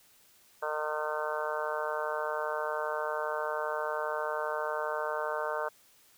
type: harmonic tone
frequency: 152.5 Hz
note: D#3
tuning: 34 cents flat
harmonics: 3 / 4 / 5 / 6 / 7 / 8 / 9 / 10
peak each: -38 / -35 / -44 / -38 / -40 / -40 / -42 / -39 dBFS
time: 0.62-5.69 s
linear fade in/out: 10 ms
effects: white hiss -62 dBFS RMS until 6.17 s